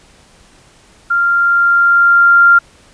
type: tone with level ramp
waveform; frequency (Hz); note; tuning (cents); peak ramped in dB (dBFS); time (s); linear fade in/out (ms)
sine; 1391; F6; -7; -10 to -3; 1.1-2.59; 10
effects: pink hiss -46 dBFS RMS until 2.93 s + resampled to 22050 Hz